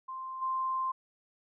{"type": "tone with level steps", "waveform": "sine", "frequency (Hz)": 1046.5, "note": "C6", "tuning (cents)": 0, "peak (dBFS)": [-37, -29], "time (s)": [0.08, 0.92], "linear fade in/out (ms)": 10, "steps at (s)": 0.41, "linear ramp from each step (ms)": 20, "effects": []}